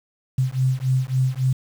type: beating tone pair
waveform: sine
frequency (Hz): 128.3 / 131.9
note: C3 / C3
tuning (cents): -34 / +14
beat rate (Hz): 3.6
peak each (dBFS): -21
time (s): 0.38-1.53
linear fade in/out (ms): 5
effects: 7-bit